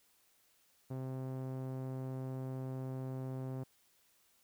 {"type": "tone with low-pass filter", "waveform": "sawtooth", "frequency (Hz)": 130.81, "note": "C3", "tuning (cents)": 0, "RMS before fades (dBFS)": -41, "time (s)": [0.9, 3.64], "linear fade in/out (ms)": 10, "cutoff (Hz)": 740, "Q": 0.7, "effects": ["white hiss -71 dBFS RMS until 4.43 s"]}